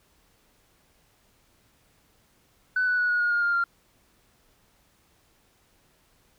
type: tone with pitch steps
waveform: sine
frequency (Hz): 1500 / 1483.6 / 1467.4 / 1451.4 / 1435.6 / 1419.9 / 1404.4 / 1389.1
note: F#6 / F#6 / F#6 / F#6 / F6 / F6 / F6 / F6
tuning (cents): +23 / +4 / -15 / -34 / +47 / +28 / +9 / -10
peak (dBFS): -20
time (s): 2.76-3.64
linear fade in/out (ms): 5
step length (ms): 110
effects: tanh soft clip ceiling -17 dBFS + pink hiss -64 dBFS RMS until 6.38 s